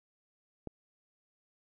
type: click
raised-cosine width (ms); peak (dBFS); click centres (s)
2; -26; 0.673
effects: none